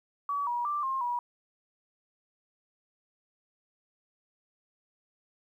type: tone with pitch steps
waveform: sine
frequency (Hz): 1140 / 960 / 1177 / 1064 / 966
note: C#6 / B5 / D6 / C6 / B5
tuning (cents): +48 / -49 / +3 / +29 / -39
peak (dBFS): -28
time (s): 0.29-1.19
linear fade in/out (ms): 2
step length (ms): 180
effects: 11-bit